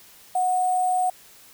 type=tone with sample-and-hold; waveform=sine; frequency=733 Hz; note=F#5; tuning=16 cents flat; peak=-19 dBFS; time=0.35-1.1 s; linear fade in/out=5 ms; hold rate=8820 Hz; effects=white hiss -50 dBFS RMS until 1.53 s